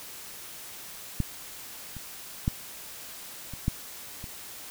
clicks, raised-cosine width 5 ms, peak -13 / -28 / -12 / -26 / -12 / -27 dBFS, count 6, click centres 1.203 / 1.967 / 2.479 / 3.537 / 3.681 / 4.241 s, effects white hiss -43 dBFS RMS until 4.7 s

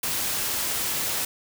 white noise, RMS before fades -27 dBFS, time 0.03-1.25 s, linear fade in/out 5 ms, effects none

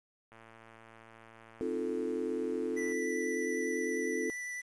click train, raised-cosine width 0.5 ms, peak -39 dBFS, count 295, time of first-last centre 0.32-2.922 s, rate 113 Hz
sine chord, F dominant seventh, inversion second, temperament equal, 261.6 / 311.1 / 349.2 / 440 Hz, C4 / Eb4 / F4 / A4, 0 / 0 / 0 / 0 cents, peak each -38 / -40 / -37 / -35 dBFS, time 1.61-4.3 s, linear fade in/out 0 ms
square tone with vibrato, 1975.5 Hz, B6, in tune, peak -38 dBFS, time 2.76-4.62 s, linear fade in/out 20 ms, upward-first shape sine, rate 10 Hz, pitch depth 10 cents each way
effects resampled to 22050 Hz + 10-bit

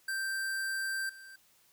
square tone with level steps, 1568 Hz, G6, in tune, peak -33 / -49 dBFS, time 0.08-1.36 s, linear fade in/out 5 ms, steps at 1.09 s, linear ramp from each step 5 ms, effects white hiss -66 dBFS RMS until 1.72 s

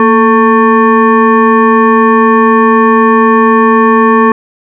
sine tone with frequency modulation, 440 Hz, A4, in tune, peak -3 dBFS, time 0-4.32 s, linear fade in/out 2 ms, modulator 671 Hz, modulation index 1.5, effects none

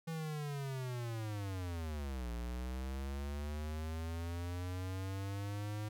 square linear two-way sweep, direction down then up, 164.81 to 58 to 106.9 Hz, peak -39 dBFS, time 0.07-5.89 s, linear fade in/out 10 ms, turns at 2.31 s, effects none

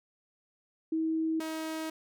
sine / sawtooth tone pair in turn, 320.8 / 317.8 Hz, E4 / D#4, -47 / +37 cents, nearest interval unison, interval 16 cents, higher first, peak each -27 / -30 dBFS, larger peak first, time 0.92-1.4 / 1.4-1.9 s, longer second, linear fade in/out 5 ms, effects none

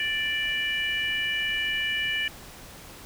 harmonic tone, 587.3 Hz, D5, in tune, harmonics 3 / 4 / 5, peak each -29 / -30 / -29 dBFS, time 0-2.28 s, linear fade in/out 2 ms, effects pink hiss -45 dBFS RMS until 3.05 s

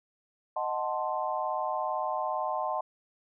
sine chord, D# diminished seventh, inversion none, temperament equal, 622.3 / 740 / 880 / 1046.5 Hz, D#5 / F#5 / A5 / C6, 0 / 0 / 0 / 0 cents, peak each -34 dBFS, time 0.56-2.81 s, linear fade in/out 5 ms, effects none

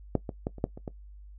clicks, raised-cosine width 2 ms, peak -10 / -20 / -16 / -30 / -12 / -28 / -21 dBFS, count 7, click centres 0.153 / 0.292 / 0.469 / 0.583 / 0.641 / 0.775 / 0.878 s, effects noise-tail reverb RT60 0.1 s tail -18 dB re dry + added 50 Hz sine -45 dBFS peak until 1.38 s

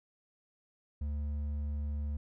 triangle tone with hard clipping, 73.42 Hz, D2, in tune, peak -34 dBFS, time 1.01-2.17 s, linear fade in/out 5 ms, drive 8 dB, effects none

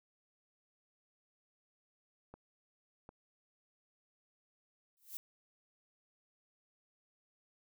clicks, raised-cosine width 1 ms, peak -37 dBFS, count 2, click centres 2.34 / 3.091 s
violet noise with exponential growth, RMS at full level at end -40 dBFS, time 4.97-5.17 s, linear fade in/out 0 ms, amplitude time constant 42 ms
effects none

